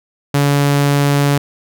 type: tone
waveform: sawtooth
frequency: 142.5 Hz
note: C#3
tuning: 48 cents sharp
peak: -7 dBFS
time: 0.34-1.38 s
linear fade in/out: 5 ms
effects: none